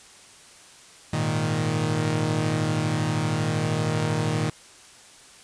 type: chord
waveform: sawtooth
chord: Ab suspended second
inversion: none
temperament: equal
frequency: 103.83 / 116.54 / 155.56 Hz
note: Ab2 / Bb2 / Eb3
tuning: 0 / 0 / 0 cents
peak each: -27 / -23 / -21 dBFS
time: 1.13-4.5 s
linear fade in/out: 5 ms
effects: white hiss -49 dBFS RMS until 5.43 s + resampled to 22050 Hz